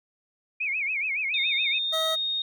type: tone with vibrato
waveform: sine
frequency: 2349 Hz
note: D7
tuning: in tune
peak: -25 dBFS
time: 0.6-1.79 s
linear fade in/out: 10 ms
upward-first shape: sine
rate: 7.1 Hz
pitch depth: 170 cents each way
type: tone with pitch glide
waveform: sine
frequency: 3658 to 3707 Hz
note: A#7 to A#7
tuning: -33 to -10 cents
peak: -25 dBFS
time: 1.34-2.42 s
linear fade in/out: 2 ms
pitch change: +23 cents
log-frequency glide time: 1.84-2.08 s
type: tone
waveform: 25% pulse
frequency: 640 Hz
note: D#5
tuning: 49 cents sharp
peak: -23 dBFS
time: 1.92-2.16 s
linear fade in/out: 20 ms
effects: none